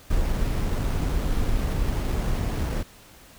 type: noise with sample-and-hold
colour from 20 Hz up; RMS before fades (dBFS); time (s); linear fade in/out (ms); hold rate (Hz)
brown; -24; 0.1-2.83; 5; 7350
effects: pink hiss -50 dBFS RMS until 3.38 s